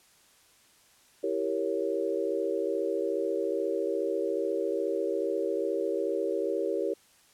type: chord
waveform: sine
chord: E diminished seventh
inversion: none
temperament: equal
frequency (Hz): 329.6 / 392 / 466.2 / 554.4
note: E4 / G4 / Bb4 / Db5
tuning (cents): 0 / 0 / 0 / 0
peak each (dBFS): -34 / -31 / -32 / -33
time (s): 1.23-6.94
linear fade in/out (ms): 10
effects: white hiss -61 dBFS RMS until 7.33 s + low-pass 11000 Hz 12 dB/octave